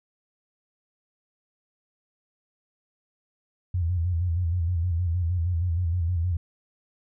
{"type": "tone with vibrato", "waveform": "sine", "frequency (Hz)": 86.5, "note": "F2", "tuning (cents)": -16, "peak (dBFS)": -22, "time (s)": [3.74, 6.37], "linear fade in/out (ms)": 5, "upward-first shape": "square", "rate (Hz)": 6.4, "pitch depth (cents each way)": 74, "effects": []}